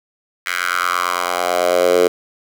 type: tone with high-pass filter sweep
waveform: 10% pulse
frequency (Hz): 89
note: F2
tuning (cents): +33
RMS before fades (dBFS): -17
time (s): 0.46-2.08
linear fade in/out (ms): 5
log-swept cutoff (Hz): 1800 to 430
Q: 3.8
effects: none